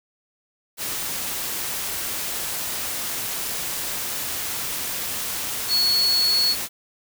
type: tone in noise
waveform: sine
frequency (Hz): 4375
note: C#8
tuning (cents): -24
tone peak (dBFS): -17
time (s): 5.68-6.56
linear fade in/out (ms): 50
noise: white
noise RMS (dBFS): -28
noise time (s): 0.77-6.69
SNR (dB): +8
effects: none